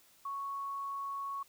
sine tone, 1109 Hz, C#6, in tune, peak -36 dBFS, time 0.25-1.43 s, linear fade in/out 5 ms, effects white hiss -64 dBFS RMS until 1.48 s

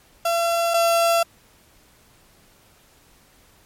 35% pulse tone pair in turn, 678 / 674.9 Hz, E5 / E5, +49 / +41 cents, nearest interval unison, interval 8 cents, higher first, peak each -17 / -14 dBFS, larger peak second, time 0.25-0.74 / 0.74-1.23 s, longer neither, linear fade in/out 5 ms, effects pink hiss -55 dBFS RMS until 3.65 s + MP3 64 kbps

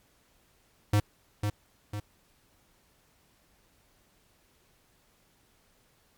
square tone with echo, 103.83 Hz, G#2, in tune, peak -21 dBFS, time 0.93-1 s, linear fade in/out 5 ms, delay 500 ms, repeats 2, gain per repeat -6 dB, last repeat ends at 2 s, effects pink hiss -66 dBFS RMS until 6.17 s + MP3 96 kbps

